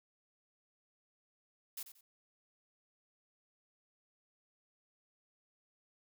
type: noise with echo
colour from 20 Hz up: blue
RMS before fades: -43 dBFS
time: 1.77-1.83 s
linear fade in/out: 5 ms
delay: 90 ms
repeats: 2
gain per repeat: -11 dB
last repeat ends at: 2.01 s
effects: none